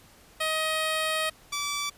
10% pulse tone pair in turn, 630 / 1157.4 Hz, D#5 / D6, +21 / -26 cents, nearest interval major seventh, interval 1053 cents, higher second, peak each -17 / -20 dBFS, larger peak first, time 0.4-1.3 / 1.52-1.9 s, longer first, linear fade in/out 10 ms, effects pink hiss -55 dBFS RMS until 1.97 s + resampled to 32000 Hz

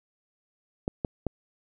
clicks, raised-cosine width 2 ms, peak -14 dBFS, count 3, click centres 0.879 / 1.048 / 1.267 s, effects none

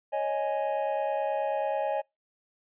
triangle chord, C# suspended second, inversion none, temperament just, 554.4 / 623.7 / 831.5 Hz, C#5 / D#5 / G#5, 0 / +4 / +2 cents, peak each -29 / -29 / -29 dBFS, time 0.12-2.02 s, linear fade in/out 20 ms, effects noise-tail reverb RT60 0.2 s tail -26 dB re dry + resampled to 8000 Hz

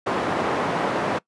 white band-pass noise, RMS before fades -24 dBFS, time 0.06-1.19 s, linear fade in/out 10 ms, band 170 to 960 Hz, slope 12 dB/octave, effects noise-tail reverb RT60 0.1 s tail -21 dB re dry + resampled to 24000 Hz

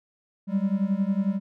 triangle beating tone pair, 190.8 / 201.8 Hz, G3 / G#3, -47 / -49 cents, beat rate 11 Hz, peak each -23 / -23 dBFS, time 0.47-1.4 s, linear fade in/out 50 ms, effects none

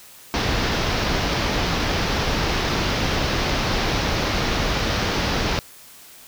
pink low-pass noise, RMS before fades -22 dBFS, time 0.34-5.59 s, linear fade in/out 0 ms, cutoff 5800 Hz, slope 48 dB/octave, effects white hiss -45 dBFS RMS until 6.27 s

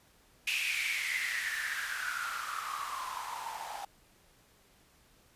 blue noise with band-pass filter sweep, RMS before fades -36 dBFS, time 0.47-3.85 s, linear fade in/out 5 ms, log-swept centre 2600 to 790 Hz, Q 8.8, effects pink hiss -64 dBFS RMS until 5.35 s + resampled to 32000 Hz

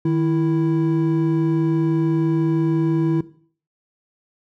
triangle tone pair together, 155.56 / 329.6 Hz, D#3 / E4, 0 / 0 cents, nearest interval octave + minor second, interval 1300 cents, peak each -17 dBFS, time 0.05-3.21 s, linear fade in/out 5 ms, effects noise-tail reverb RT60 0.5 s tail -17 dB re dry

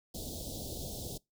pink band-stop noise, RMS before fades -41 dBFS, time 0.14-1.18 s, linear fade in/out 10 ms, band 710 to 3500 Hz, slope 48 dB/octave, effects noise-tail reverb RT60 0.2 s tail -24 dB re dry

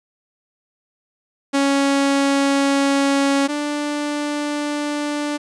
sawtooth tone pair in turn, 277.5 / 294 Hz, C#4 / D4, +2 / +2 cents, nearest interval minor second, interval 100 cents, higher second, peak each -11 / -17 dBFS, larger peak first, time 1.53-3.48 / 3.48-5.38 s, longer first, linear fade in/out 20 ms, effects resampled to 22050 Hz

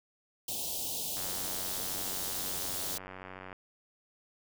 white band-stop noise, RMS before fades -36 dBFS, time 0.48-2.98 s, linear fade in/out 5 ms, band 880 to 2900 Hz, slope 48 dB/octave
click train, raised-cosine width 0.5 ms, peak -29 dBFS, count 222, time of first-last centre 1.17-3.529 s, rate 93.7 Hz
effects none

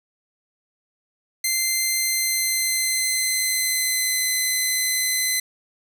10% pulse tone with pitch glide, 2078 to 2034 Hz, C7 to C7, -12 to -50 cents, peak -11 dBFS, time 1.44-5.4 s, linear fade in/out 5 ms, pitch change -38 cents, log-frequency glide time 2.01-4.28 s, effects none

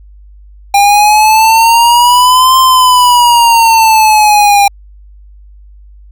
square exponential two-way sweep, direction up then down, 800 to 1046.5 to 800 Hz, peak -4 dBFS, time 0.74-4.68 s, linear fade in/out 5 ms, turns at 2.58 s, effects added 50 Hz sine -33 dBFS peak until 6.11 s

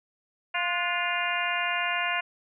harmonic tone with a mistuned harmonic, 349.2 Hz, F4, in tune, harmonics 2 / 3 / 4 / 5 / 6 / 7 / 8, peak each -33 / -33 / -33 / -33 / -33 / -33 / -33 dBFS, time 0.54-2.21 s, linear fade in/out 10 ms, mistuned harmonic 4, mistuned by +65 cents, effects none

